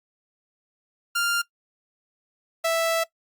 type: tone pair in turn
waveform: sawtooth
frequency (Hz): 1396.9 / 659.2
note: F6 / E5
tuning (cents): 0 / 0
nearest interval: octave + minor second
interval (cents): 1300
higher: first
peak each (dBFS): -18 / -17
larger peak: second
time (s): 1.15-1.42 / 2.64-3.04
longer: second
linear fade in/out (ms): 10
effects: noise-tail reverb RT60 0.1 s tail -20 dB re dry + Opus 48 kbps